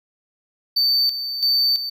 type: tone with tremolo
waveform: triangle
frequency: 4565 Hz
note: D8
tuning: 50 cents flat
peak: -14 dBFS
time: 0.76-1.9 s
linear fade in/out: 10 ms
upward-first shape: square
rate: 1.5 Hz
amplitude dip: 65%
effects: none